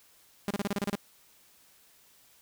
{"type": "tone bursts", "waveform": "sawtooth", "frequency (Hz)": 201.6, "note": "G3", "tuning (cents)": 49, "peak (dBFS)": -24, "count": 9, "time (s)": [0.48, 0.954], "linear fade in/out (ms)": 0, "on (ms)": 26, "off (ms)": 30, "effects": ["white hiss -61 dBFS RMS until 2.41 s"]}